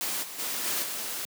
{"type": "noise with level steps", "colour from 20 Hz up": "white", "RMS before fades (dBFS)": [-31, -40, -32, -29, -34], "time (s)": [0.01, 1.25], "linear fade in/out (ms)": 0, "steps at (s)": [0.22, 0.38, 0.64, 0.82], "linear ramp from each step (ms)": 20, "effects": ["high-pass 200 Hz 12 dB/octave"]}